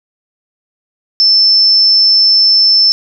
sine tone, 5300 Hz, E8, 9 cents sharp, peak -5 dBFS, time 1.2-2.92 s, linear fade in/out 0 ms, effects none

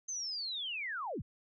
sine linear sweep, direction down, 6360 to 47 Hz, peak -36 dBFS, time 0.08-1.22 s, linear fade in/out 10 ms, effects none

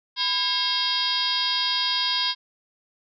harmonic tone with a mistuned harmonic, 540 Hz, C#5, 45 cents flat, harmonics 2 / 3 / 4 / 5 / 6 / 7 / 8 / 9 / 10, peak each -31 / -34 / -36 / -37 / -27 / -29 / -32 / -26 / -38 dBFS, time 0.16-2.35 s, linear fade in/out 50 ms, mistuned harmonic 2, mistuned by -130 cents, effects none

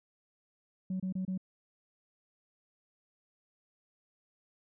sine tone bursts, 186.8 Hz, F#3, 17 cents sharp, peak -30 dBFS, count 4, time 0.9-1.377 s, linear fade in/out 5 ms, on 99 ms, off 27 ms, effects tanh soft clip ceiling -29 dBFS

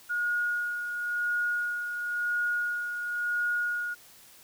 sine tone with tremolo, 1440 Hz, F#6, 47 cents flat, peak -25 dBFS, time 0.09-3.95 s, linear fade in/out 20 ms, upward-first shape sine, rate 0.96 Hz, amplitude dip 50%, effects white hiss -54 dBFS RMS until 4.43 s

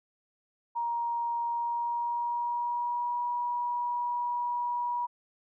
sine tone with pitch glide, 941 to 965.2 Hz, A#5 to B5, +16 to -40 cents, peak -28 dBFS, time 0.75-5.07 s, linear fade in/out 20 ms, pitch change +44 cents, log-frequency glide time 1.48-3.21 s, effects none

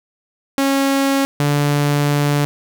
sawtooth tone pair in turn, 274 / 145.15 Hz, C#4 / D3, -20 / -20 cents, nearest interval major seventh, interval 1100 cents, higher first, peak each -10 dBFS, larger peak neither, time 0.58-1.25 / 1.4-2.45 s, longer second, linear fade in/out 0 ms, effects none

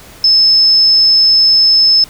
sine tone, 5230 Hz, E8, 15 cents flat, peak -5 dBFS, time 0.24-2.04 s, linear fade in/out 2 ms, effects pink hiss -37 dBFS RMS until 2.09 s

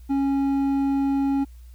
sine tone with hard clipping, 275.3 Hz, C#4, 12 cents flat, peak -21 dBFS, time 0.09-1.45 s, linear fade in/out 20 ms, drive 6 dB, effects added 60 Hz sine -41 dBFS peak until 1.74 s + white hiss -62 dBFS RMS until 1.74 s

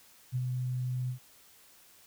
sine tone with ADSR envelope, 126.3 Hz, B2, 39 cents sharp, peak -27 dBFS, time 0.32-1.19 s, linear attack 37 ms, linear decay 47 ms, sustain -3 dB, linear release 100 ms, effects white hiss -59 dBFS RMS until 2.06 s

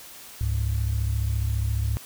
sine tone pair together, 69.4 / 103.98 Hz, C#2 / G#2, +3 / +3 cents, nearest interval perfect fifth, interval 700 cents, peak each -24 dBFS, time 0.41-1.97 s, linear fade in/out 0 ms, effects tanh soft clip ceiling -16 dBFS + white hiss -44 dBFS RMS until 2.05 s

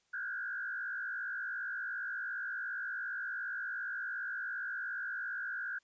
sine tone with frequency modulation, 1538 Hz, G6, 33 cents flat, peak -36 dBFS, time 0.13-5.79 s, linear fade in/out 10 ms, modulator 57.3 Hz, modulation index 1.8, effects white hiss -75 dBFS RMS until 5.83 s + resampled to 16000 Hz

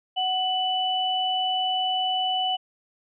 sine tone pair together, 745 / 2980 Hz, F#5 / F#7, +12 / +12 cents, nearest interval 2 octaves, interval 2400 cents, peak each -25 dBFS, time 0.16-2.57 s, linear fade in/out 20 ms, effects none

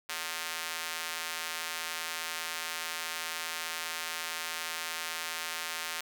square tone with high-pass filter, 82.41 Hz, E2, in tune, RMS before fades -37 dBFS, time 0.09-6.01 s, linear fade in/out 5 ms, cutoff 1600 Hz, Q 0.74, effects none

